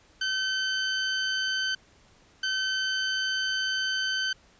20% pulse tone pair in turn, 1534 / 1534 Hz, G6 / G6, -38 / -38 cents, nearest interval unison, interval 0 cents, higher neither, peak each -21 dBFS, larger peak neither, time 0.21-1.75 / 2.43-4.33 s, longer second, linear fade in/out 5 ms, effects pink hiss -59 dBFS RMS until 4.59 s + resampled to 16000 Hz

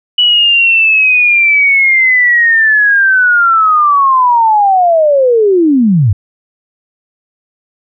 sine linear sweep, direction down, 2960 to 88.6 Hz, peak -5 dBFS, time 0.18-6.13 s, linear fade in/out 5 ms, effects none

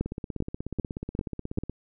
two click trains, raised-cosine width 3 ms, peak -20 / -13 dBFS, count 28 / 5, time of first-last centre 0.06-1.696 / 0.01-1.585 s, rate 16.5 / 2.54 Hz, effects none

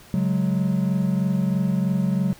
triangle chord, C# suspended fourth, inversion none, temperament just, 138.59 / 184.79 / 207.9 Hz, C#3 / F#3 / G#3, 0 / -2 / +2 cents, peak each -24 / -19 / -24 dBFS, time 0.14-2.33 s, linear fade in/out 0 ms, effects pink hiss -48 dBFS RMS until 2.39 s

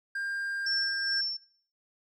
triangle tone, 1600 Hz, G6, 35 cents sharp, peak -29 dBFS, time 0.15-1.21 s, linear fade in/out 5 ms
sine tone with tremolo, 5410 Hz, E8, 44 cents sharp, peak -27 dBFS, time 0.66-1.37 s, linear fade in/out 5 ms, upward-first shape sine, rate 2.4 Hz, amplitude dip 55%
effects noise-tail reverb RT60 0.5 s tail -20 dB re dry

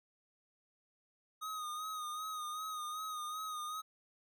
square tone with vibrato, 1245 Hz, D#6, 1 cent sharp, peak -40 dBFS, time 1.41-3.82 s, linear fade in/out 20 ms, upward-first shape sine, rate 2.6 Hz, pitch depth 44 cents each way, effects none

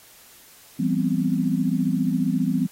sine chord, C major seventh, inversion first, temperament equal with one note detuned, 168.18 / 196 / 246.9 / 261.6 Hz, E3 / G3 / B3 / C4, +35 / 0 / 0 / 0 cents, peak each -25 dBFS, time 0.79-2.67 s, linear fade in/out 10 ms, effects white hiss -50 dBFS RMS until 2.71 s + AAC 48 kbps

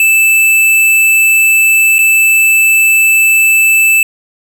square tone with dropouts, 2637 Hz, E7, in tune, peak -6 dBFS, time 0-4.03 s, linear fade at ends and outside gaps 2 ms, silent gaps 1.984-1.989 s, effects none

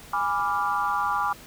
sine chord, G# diminished seventh, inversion none, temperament equal with one note detuned, 823.4 / 987.8 / 1174.7 / 1396.9 Hz, G#5 / B5 / D6 / F6, -15 / 0 / 0 / 0 cents, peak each -28 / -29 / -26 / -31 dBFS, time 0.13-1.33 s, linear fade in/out 5 ms, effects pink hiss -46 dBFS RMS until 1.46 s

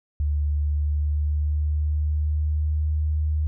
sine tone with pitch glide, 73.6 to 76.37 Hz, D2 to D#2, +4 to -32 cents, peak -20 dBFS, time 0.2-3.47 s, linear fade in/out 0 ms, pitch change +64 cents, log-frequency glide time 0.51-2.91 s, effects none

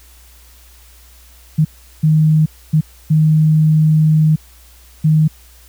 sine tone bursts at uneven times, 155.56 Hz, D#3, in tune, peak -8 dBFS, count 5, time 1.58-1.65 / 2.03-2.46 / 2.73-2.81 / 3.1-4.36 / 5.04-5.28 s, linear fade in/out 10 ms, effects added 60 Hz sine -43 dBFS peak until 5.68 s + white hiss -47 dBFS RMS until 5.68 s

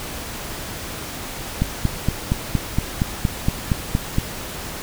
click train, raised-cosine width 5 ms, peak -5 dBFS, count 12, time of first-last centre 1.62-4.184 s, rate 4.29 Hz, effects pink hiss -31 dBFS RMS until 4.82 s

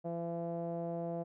sawtooth tone with low-pass filter, 169.2 Hz, E3, 45 cents sharp, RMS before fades -38 dBFS, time 0.04-1.24 s, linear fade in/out 20 ms, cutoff 620 Hz, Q 6.9, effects none

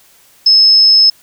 sine tone, 5200 Hz, E8, 24 cents flat, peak -4 dBFS, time 0.46-1.1 s, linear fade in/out 5 ms, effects white hiss -47 dBFS RMS until 1.22 s

